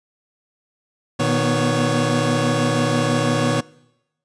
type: tone cluster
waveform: 25% pulse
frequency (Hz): 120 / 155 / 246.1 / 557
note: B2 / D#3 / B3 / C#5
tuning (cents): -49 / -6 / -6 / +8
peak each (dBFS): -19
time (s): 1.19-3.61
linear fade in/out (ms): 10
effects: noise-tail reverb RT60 0.9 s tail -23 dB re dry + resampled to 22050 Hz